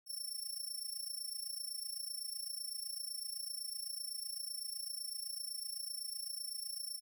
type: tone with amplitude modulation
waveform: 15% pulse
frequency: 5410 Hz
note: E8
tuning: 44 cents sharp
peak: -32 dBFS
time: 0.06-7.01 s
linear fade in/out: 50 ms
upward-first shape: sine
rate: 27.9 Hz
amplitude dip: 75%
effects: none